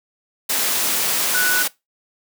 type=tone in noise; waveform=sine; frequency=1480 Hz; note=F#6; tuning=in tune; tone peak=-18 dBFS; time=1.34-1.63 s; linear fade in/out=10 ms; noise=white; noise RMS=-20 dBFS; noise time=0.49-1.68 s; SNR=-1 dB; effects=noise-tail reverb RT60 0.2 s tail -21 dB re dry + high-pass 200 Hz 12 dB/octave